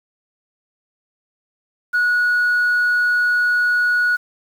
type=tone; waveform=sine; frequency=1460 Hz; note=F#6; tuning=24 cents flat; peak=-12 dBFS; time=1.93-4.17 s; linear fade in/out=20 ms; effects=tanh soft clip ceiling -12 dBFS + 7-bit